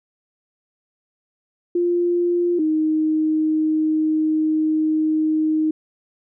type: tone pair in turn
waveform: sine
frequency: 349.2 / 311.9 Hz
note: F4 / D#4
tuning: 0 / +4 cents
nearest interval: major second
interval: 196 cents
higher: first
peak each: -16 dBFS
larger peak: neither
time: 1.75-2.59 / 2.59-5.71 s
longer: second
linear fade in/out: 5 ms
effects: none